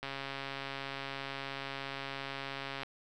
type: click train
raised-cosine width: 0.3 ms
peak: -23 dBFS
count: 385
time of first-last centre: 0.03-2.833 s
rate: 137 Hz
effects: none